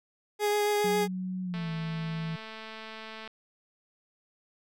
30% pulse tone with vibrato, 415.3 Hz, G#4, in tune, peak -22 dBFS, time 0.39-1.08 s, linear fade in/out 50 ms, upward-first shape sine, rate 7.3 Hz, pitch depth 10 cents each way
sine tone with pitch glide, 185 to 162.92 Hz, F#3 to E3, 0 to -20 cents, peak -31 dBFS, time 0.84-2.36 s, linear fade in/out 5 ms, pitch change -220 cents, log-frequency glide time 1.43-1.71 s
click train, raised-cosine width 0.3 ms, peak -27 dBFS, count 383, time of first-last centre 1.54-3.276 s, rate 220 Hz
effects none

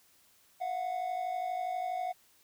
triangle tone pair together, 680 / 732.3 Hz, F5 / F#5, -46 / -18 cents, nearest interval minor second, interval 128 cents, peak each -37 / -31 dBFS, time 0.6-2.13 s, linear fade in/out 20 ms, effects white hiss -65 dBFS RMS until 2.43 s

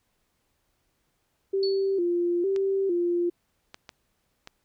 sine tone with vibrato, 368.1 Hz, F#4, 9 cents flat, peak -22 dBFS, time 1.53-3.3 s, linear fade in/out 10 ms, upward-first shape square, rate 1.1 Hz, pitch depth 97 cents each way
sine tone with exponential decay, 4435 Hz, C#8, in tune, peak -28 dBFS, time 1.63-1.99 s, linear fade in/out 1 ms, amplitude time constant 77 ms
clicks, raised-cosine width 0.2 ms, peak -23 dBFS, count 4, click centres 2.562 / 3.744 / 3.892 / 4.474 s
effects pink hiss -73 dBFS RMS until 4.64 s

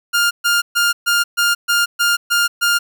sawtooth tone bursts, 1406 Hz, F6, 11 cents sharp, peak -9 dBFS, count 9, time 0.13-2.79 s, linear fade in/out 20 ms, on 180 ms, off 130 ms, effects none

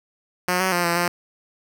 5% pulse tone with pitch steps, 180.4 / 187.7 / 175.3 / 170.9 / 174.8 Hz, F#3 / F#3 / F3 / F3 / F3, -44 / +25 / +7 / -37 / +2 cents, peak -8 dBFS, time 0.48-1.08 s, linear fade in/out 2 ms, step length 120 ms, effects none

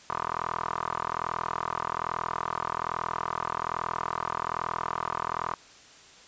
15% pulse tone with band-pass filter, 41.2 Hz, E1, in tune, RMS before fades -32 dBFS, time 0.1-5.54 s, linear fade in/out 0 ms, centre 1100 Hz, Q 7.3, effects white hiss -52 dBFS RMS until 6.27 s + resampled to 16000 Hz

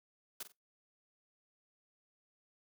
white noise with echo, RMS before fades -42 dBFS, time 0.4-0.43 s, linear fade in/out 5 ms, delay 46 ms, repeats 2, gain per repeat -11 dB, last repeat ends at 0.522 s, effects noise-tail reverb RT60 0.2 s tail -22 dB re dry + high-pass 200 Hz 12 dB/octave

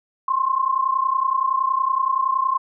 sine tone pair together, 1046.5 / 1077.2 Hz, C6 / C#6, 0 / -50 cents, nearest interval minor second, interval 50 cents, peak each -20 / -21 dBFS, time 0.28-2.58 s, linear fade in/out 5 ms, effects none

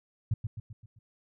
sine tone with echo, 109.1 Hz, A2, 14 cents flat, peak -23 dBFS, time 0.31-0.34 s, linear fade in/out 5 ms, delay 130 ms, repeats 5, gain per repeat -6 dB, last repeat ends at 0.99 s, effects none

